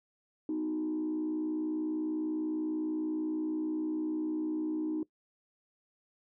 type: tone with frequency modulation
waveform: sine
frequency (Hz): 311.1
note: D#4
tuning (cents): 0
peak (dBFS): -29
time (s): 0.49-5.03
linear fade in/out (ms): 2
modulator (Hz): 60.2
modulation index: 0.54
effects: noise-tail reverb RT60 0.1 s tail -21 dB re dry + tanh soft clip ceiling -27 dBFS